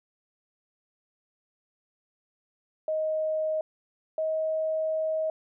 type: tone pair in turn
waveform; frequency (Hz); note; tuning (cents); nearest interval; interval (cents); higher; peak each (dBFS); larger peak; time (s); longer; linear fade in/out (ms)
sine; 626 / 632.5; D#5 / D#5; +10 / +28; unison; 18; second; -25 / -25; neither; 2.88-3.61 / 4.18-5.3; second; 2
effects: none